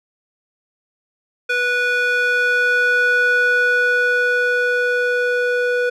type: tone with band-pass filter sweep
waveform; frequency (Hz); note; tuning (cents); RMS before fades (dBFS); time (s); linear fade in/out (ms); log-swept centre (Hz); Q
square; 490.6; B4; -12; -17; 1.49-5.9; 10; 1900 to 1000; 2.8
effects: none